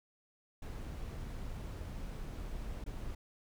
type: noise with dropouts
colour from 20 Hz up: brown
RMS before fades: -42 dBFS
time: 0.62-3.15 s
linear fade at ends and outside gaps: 5 ms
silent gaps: 2.841-2.862 s
effects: none